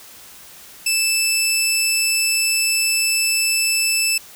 15% pulse tone, 2637 Hz, E7, in tune, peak -9 dBFS, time 0.86-4.18 s, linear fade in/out 5 ms, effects white hiss -42 dBFS RMS until 4.35 s

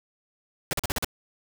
pink noise bursts, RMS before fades -27 dBFS, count 6, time 0.71-1.046 s, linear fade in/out 0 ms, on 21 ms, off 42 ms, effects none

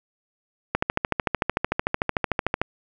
click train, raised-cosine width 0.5 ms, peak -5 dBFS, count 26, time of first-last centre 0.75-2.616 s, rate 13.4 Hz, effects none

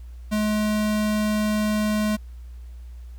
square tone, 212.4 Hz, G#3, 39 cents sharp, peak -21 dBFS, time 0.31-2.17 s, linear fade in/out 20 ms, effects added 60 Hz sine -36 dBFS peak until 3.18 s + pink hiss -61 dBFS RMS until 3.18 s

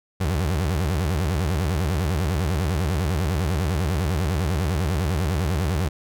30% pulse tone with vibrato, 82.41 Hz, E2, in tune, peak -18 dBFS, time 0.2-5.89 s, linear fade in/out 10 ms, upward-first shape sine, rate 10 Hz, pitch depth 290 cents each way, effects none

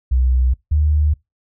sine tone pair in turn, 63.3 / 75.28 Hz, B1 / D2, +43 / +43 cents, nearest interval minor third, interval 300 cents, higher second, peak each -12 dBFS, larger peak neither, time 0.11-0.54 / 0.71-1.14 s, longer neither, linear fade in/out 10 ms, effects noise-tail reverb RT60 0.2 s tail -24 dB re dry

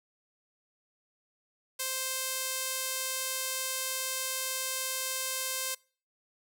sawtooth tone with band-pass filter, 523.3 Hz, C5, in tune, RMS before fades -34 dBFS, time 1.79-5.75 s, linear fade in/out 10 ms, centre 11000 Hz, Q 0.67, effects noise-tail reverb RT60 0.4 s tail -24 dB re dry

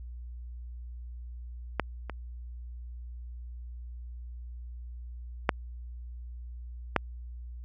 clicks, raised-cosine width 0.5 ms, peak -10 / -21 / -6 / -7 dBFS, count 4, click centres 1.797 / 2.097 / 5.492 / 6.963 s, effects added 60 Hz sine -39 dBFS peak until 7.64 s + AAC 64 kbps

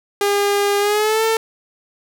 sawtooth tone with pitch glide, 405.1 to 446.9 Hz, G#4 to A4, -43 to +27 cents, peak -11 dBFS, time 0.21-1.37 s, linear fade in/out 2 ms, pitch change +170 cents, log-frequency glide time 0.79-1.24 s, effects none

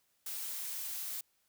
blue noise, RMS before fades -40 dBFS, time 0.26-1.21 s, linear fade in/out 5 ms, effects white hiss -75 dBFS RMS until 1.48 s

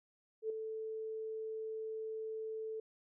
sine tone with ADSR envelope, 440 Hz, A4, in tune, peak -32 dBFS, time 0.42-2.8 s, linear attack 80 ms, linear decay 3 ms, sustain -7 dB, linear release 4 ms, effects none

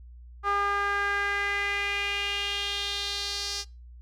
sawtooth tone with band-pass filter sweep, 403.6 Hz, G#4, 49 cents flat, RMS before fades -29 dBFS, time 0.43-3.65 s, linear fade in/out 50 ms, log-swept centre 1200 to 5100 Hz, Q 3.5, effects noise-tail reverb RT60 0.3 s tail -25 dB re dry + added 60 Hz sine -44 dBFS peak until 4.01 s

